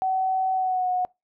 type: tone with pitch glide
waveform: sine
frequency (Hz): 756 to 730.2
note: F#5 to F#5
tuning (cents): +37 to -23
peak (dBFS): -21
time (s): 0.02-1.05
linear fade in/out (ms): 0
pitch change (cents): -60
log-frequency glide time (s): 0.53-0.9
effects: noise-tail reverb RT60 0.2 s tail -24 dB re dry